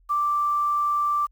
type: tone with quantisation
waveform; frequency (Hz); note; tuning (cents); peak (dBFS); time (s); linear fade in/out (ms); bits
sine; 1174.7; D6; 0; -20; 0.09-1.27; 20; 8
effects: added 42 Hz sine -55 dBFS peak until 1.31 s